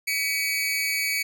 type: tone with amplitude modulation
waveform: sawtooth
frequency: 2261 Hz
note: C#7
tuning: 34 cents sharp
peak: -17 dBFS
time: 0.07-1.23 s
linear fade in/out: 10 ms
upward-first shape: sine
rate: 278 Hz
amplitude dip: 70%
effects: none